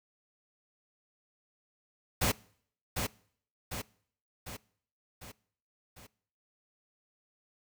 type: noise with echo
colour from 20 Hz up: pink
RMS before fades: -28 dBFS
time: 2.21-2.32 s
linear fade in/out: 10 ms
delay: 750 ms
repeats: 5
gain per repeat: -5 dB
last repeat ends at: 6.07 s
effects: noise-tail reverb RT60 0.6 s tail -23 dB re dry